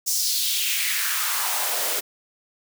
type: noise with high-pass filter sweep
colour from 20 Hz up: white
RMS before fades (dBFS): -24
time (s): 0.06-2.01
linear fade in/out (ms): 20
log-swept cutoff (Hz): 6300 to 420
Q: 2.5
effects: none